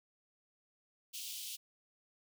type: high-pass noise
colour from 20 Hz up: pink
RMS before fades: -44 dBFS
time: 1.13-1.57 s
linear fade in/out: 20 ms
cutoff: 2800 Hz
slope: 48 dB/octave
effects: none